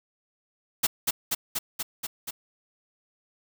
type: noise with echo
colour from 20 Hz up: white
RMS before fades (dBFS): -22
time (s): 0.83-0.87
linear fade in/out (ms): 10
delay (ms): 240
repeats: 6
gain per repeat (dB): -2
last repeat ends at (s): 2.31
effects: none